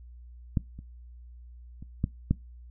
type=clicks; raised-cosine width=5 ms; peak=-12 / -30 / -30 / -13 / -10 dBFS; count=5; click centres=0.572 / 0.79 / 1.825 / 2.041 / 2.31 s; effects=noise-tail reverb RT60 0.2 s tail -22 dB re dry + added 60 Hz sine -45 dBFS peak until 2.7 s